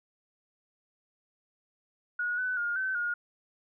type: tone with pitch steps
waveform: sine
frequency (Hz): 1451 / 1502 / 1420 / 1532 / 1430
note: F#6 / F#6 / F6 / G6 / F6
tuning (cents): -34 / +26 / +28 / -40 / +41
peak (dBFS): -28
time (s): 2.19-3.14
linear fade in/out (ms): 5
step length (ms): 190
effects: none